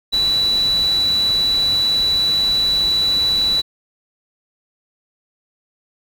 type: tone in noise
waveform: sine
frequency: 3951 Hz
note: B7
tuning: in tune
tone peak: -14 dBFS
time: 0.12-3.62 s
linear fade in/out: 20 ms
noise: pink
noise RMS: -31 dBFS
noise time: 0.12-3.62 s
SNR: +14 dB
effects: none